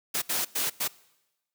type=noise bursts at uneven times; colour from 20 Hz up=white; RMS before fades=-28 dBFS; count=4; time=0.14-0.22 / 0.29-0.45 / 0.55-0.7 / 0.8-0.88 s; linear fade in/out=10 ms; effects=noise-tail reverb RT60 1.0 s tail -22 dB re dry + high-pass 150 Hz 12 dB/octave